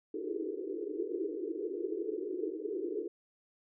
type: band-pass noise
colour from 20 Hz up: white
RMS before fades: -37 dBFS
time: 0.14-3.08 s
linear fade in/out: 5 ms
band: 310 to 450 Hz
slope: 96 dB/octave
effects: none